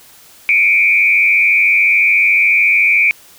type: tone with frequency modulation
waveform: sine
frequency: 2338 Hz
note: D7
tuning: 8 cents flat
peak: -8 dBFS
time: 0.49-3.11 s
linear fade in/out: 0 ms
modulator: 93.9 Hz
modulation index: 1.3
effects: white hiss -43 dBFS RMS until 3.38 s